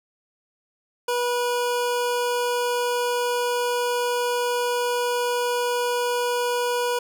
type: tone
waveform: 25% pulse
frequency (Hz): 486.4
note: B4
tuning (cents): -26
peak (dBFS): -18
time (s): 1.08-6.99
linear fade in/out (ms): 5
effects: none